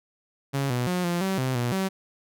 sawtooth tone with pitch steps, 138.3 / 123.3 / 180 / 173.5 / 191.5 / 130 / 121 / 191.2 Hz, C#3 / B2 / F#3 / F3 / G3 / C3 / B2 / G3, -4 / -2 / -47 / -11 / -40 / -11 / -35 / -43 cents, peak -20 dBFS, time 0.53-1.89 s, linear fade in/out 20 ms, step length 170 ms, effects none

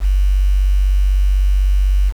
sine tone with quantisation, 48 Hz, G1, 36 cents flat, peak -10 dBFS, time 0-2.13 s, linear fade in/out 50 ms, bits 6, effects none

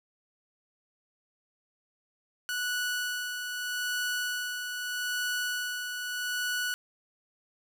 sawtooth tone with tremolo, 1475 Hz, F#6, 6 cents flat, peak -25 dBFS, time 2.49-6.74 s, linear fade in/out 0 ms, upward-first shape sine, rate 0.8 Hz, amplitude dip 45%, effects none

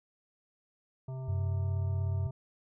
harmonic tone, 130.81 Hz, C3, in tune, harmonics 1 / 3 / 5 / 7 / 9, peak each -36 / -51 / -50 / -56 / -63 dBFS, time 1.08-2.31 s, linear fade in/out 5 ms
sine tone with vibrato, 94.3 Hz, F#2, 33 cents sharp, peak -29 dBFS, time 1.28-2.27 s, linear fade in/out 5 ms, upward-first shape triangle, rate 8.4 Hz, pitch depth 24 cents each way
effects none

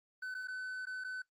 triangle tone with dropouts, 1511 Hz, F#6, 36 cents sharp, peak -37 dBFS, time 0.22-1.22 s, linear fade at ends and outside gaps 5 ms, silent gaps 0.343-0.348 / 0.474-0.482 / 0.855-0.868 / 1.039-1.045 s, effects noise-tail reverb RT60 0.1 s tail -21 dB re dry + Opus 24 kbps

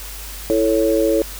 sine chord, A major, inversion second, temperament equal, 329.6 / 440 / 554.4 Hz, E4 / A4 / C#5, 0 / 0 / 0 cents, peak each -18 dBFS, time 0.5-1.22 s, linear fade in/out 0 ms, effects added 50 Hz sine -33 dBFS peak until 1.39 s + white hiss -34 dBFS RMS until 1.39 s

